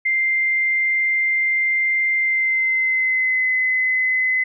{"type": "tone with pitch glide", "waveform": "sine", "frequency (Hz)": [2093, 2032], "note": ["C7", "B6"], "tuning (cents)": [0, 49], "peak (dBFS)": -16, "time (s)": [0.05, 4.44], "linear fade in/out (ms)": 10, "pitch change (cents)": -51, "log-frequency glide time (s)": [2.16, 3.5], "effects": []}